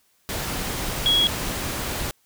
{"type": "tone in noise", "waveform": "sine", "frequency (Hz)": 3322, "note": "G#7", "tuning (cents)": 0, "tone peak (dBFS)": -16, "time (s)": [1.06, 1.27], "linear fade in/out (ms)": 0, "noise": "pink", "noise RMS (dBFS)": -28, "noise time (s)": [0.29, 2.11], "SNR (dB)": 9, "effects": ["white hiss -64 dBFS RMS until 2.25 s"]}